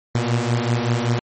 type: beating tone pair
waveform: sawtooth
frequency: 116.54 / 121.74 Hz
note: A#2 / B2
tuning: 0 / -24 cents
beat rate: 5.2 Hz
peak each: -17 dBFS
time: 0.15-1.19 s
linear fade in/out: 0 ms
effects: MP3 32 kbps